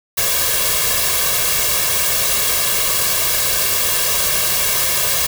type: noise with comb filter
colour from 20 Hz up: white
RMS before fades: -17 dBFS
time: 0.17-5.27 s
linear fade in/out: 10 ms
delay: 1.8 ms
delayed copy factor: +0.8
effects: none

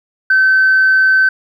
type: tone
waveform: sine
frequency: 1536 Hz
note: G6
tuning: 36 cents flat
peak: -6 dBFS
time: 0.3-1.29 s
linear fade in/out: 5 ms
effects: tanh soft clip ceiling -4 dBFS + 8-bit

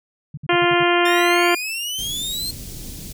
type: tone bursts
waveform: sine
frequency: 146.83 Hz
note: D3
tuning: in tune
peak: -27 dBFS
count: 6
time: 0.34-0.834 s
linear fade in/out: 5 ms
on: 34 ms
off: 58 ms
type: harmonic tone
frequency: 349.2 Hz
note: F4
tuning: in tune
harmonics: 1 / 2 / 3 / 4 / 5 / 6 / 7 / 8 / 9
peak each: -18 / -21 / -23 / -24 / -25 / -26 / -26 / -27 / -28 dBFS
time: 0.49-1.55 s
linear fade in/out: 5 ms
type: exponential sweep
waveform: sawtooth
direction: up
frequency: 1782 to 4244 Hz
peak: -21 dBFS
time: 1.05-2.51 s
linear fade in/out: 5 ms
type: band-stop noise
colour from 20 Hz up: pink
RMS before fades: -34 dBFS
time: 1.98-3.13 s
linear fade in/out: 10 ms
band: 290 to 4600 Hz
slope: 12 dB/octave
effects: none

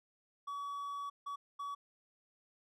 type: tone bursts at uneven times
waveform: triangle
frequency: 1135 Hz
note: C#6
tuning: 41 cents sharp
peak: -37 dBFS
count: 3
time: 0.47-1.1 / 1.26-1.36 / 1.59-1.75 s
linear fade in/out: 10 ms
effects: none

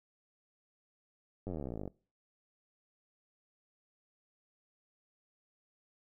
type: slowing click train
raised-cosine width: 2 ms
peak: -27 dBFS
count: 28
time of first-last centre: 1.47-1.877 s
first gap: 10 ms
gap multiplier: 1.03
effects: noise-tail reverb RT60 0.4 s tail -24 dB re dry

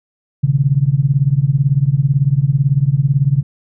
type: tone with tremolo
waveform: sine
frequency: 138.59 Hz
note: C#3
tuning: in tune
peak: -6 dBFS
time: 0.43-3.43 s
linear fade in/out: 10 ms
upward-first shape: triangle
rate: 18 Hz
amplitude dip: 100%
effects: none

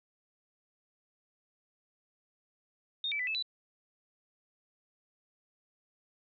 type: tone with pitch steps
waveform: sine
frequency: 3679 / 2311 / 1995 / 2610 / 3969 Hz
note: A#7 / D7 / B6 / E7 / B7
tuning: -24 / -28 / +17 / -18 / +8 cents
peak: -31 dBFS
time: 3.04-3.425 s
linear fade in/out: 2 ms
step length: 77 ms
effects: none

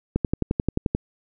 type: click train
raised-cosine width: 3 ms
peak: -8 dBFS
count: 10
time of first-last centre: 0.16-0.949 s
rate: 11.4 Hz
effects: none

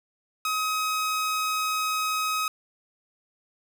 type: tone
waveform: sawtooth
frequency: 1267 Hz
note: D#6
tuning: 31 cents sharp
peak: -21 dBFS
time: 0.45-2.48 s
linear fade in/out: 2 ms
effects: none

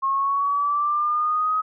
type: linear sweep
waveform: sine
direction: up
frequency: 1077 to 1268 Hz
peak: -19 dBFS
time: 0.02-1.62 s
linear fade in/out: 20 ms
effects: none

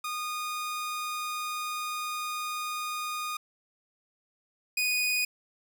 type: tone pair in turn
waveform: sawtooth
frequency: 1229 / 2479 Hz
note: D#6 / D#7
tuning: -22 / -7 cents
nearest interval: octave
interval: 1215 cents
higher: second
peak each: -28 / -22 dBFS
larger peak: second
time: 0.04-3.37 / 4.77-5.25 s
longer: first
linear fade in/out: 5 ms
effects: none

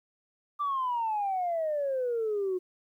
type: exponential sweep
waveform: sine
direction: down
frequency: 1186 to 359.8 Hz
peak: -26 dBFS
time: 0.59-2.59 s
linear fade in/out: 20 ms
effects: tanh soft clip ceiling -23 dBFS + 11-bit

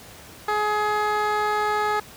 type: tone with band-pass filter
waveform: 15% pulse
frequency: 421.1 Hz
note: G#4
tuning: 24 cents sharp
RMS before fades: -23 dBFS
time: 0.48-2 s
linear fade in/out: 5 ms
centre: 1000 Hz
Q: 0.65
effects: pink hiss -44 dBFS RMS until 2.16 s + high-pass 60 Hz 12 dB/octave

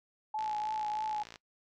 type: tone with vibrato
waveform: sine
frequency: 856 Hz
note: A5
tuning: 48 cents flat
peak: -32 dBFS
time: 0.34-1.23 s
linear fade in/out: 5 ms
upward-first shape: triangle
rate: 3.2 Hz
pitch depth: 29 cents each way
type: click train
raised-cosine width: 0.2 ms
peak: -29 dBFS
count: 56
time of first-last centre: 0.39-1.358 s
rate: 56.8 Hz
effects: noise-tail reverb RT60 0.1 s tail -22 dB re dry

